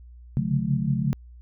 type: tone cluster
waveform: sine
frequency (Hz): 133.7 / 139 / 144.8 / 180 / 215.4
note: C3 / C#3 / D3 / F#3 / A3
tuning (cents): +38 / +5 / -24 / -47 / -37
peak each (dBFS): -28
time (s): 0.37-1.13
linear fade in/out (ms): 0
effects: added 60 Hz sine -43 dBFS peak until 1.41 s